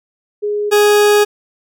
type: tone pair in turn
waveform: sine / 40% pulse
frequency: 415.3 / 415.3 Hz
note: G#4 / G#4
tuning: 0 / 0 cents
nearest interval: unison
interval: 0 cents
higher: neither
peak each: -15 / -7 dBFS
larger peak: second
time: 0.42-0.71 / 0.71-1.25 s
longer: second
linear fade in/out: 20 ms
effects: none